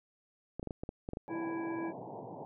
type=clicks; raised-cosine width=2 ms; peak=-25 dBFS; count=9; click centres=0.596 / 0.629 / 0.673 / 0.708 / 0.835 / 0.891 / 1.089 / 1.134 / 1.171 s
type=band-pass noise; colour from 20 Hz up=white; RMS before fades=-45 dBFS; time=1.28-2.45 s; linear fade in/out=0 ms; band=110 to 940 Hz; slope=96 dB/octave
type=harmonic tone; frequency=330.9 Hz; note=E4; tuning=7 cents sharp; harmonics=1 / 3 / 5 / 7; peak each=-35 / -45 / -49 / -52 dBFS; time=1.28-1.93 s; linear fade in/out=50 ms
effects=none